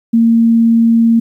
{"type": "tone", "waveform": "sine", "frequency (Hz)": 229.5, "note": "A#3", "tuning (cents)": -27, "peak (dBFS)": -6, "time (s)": [0.13, 1.2], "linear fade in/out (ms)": 10, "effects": ["8-bit"]}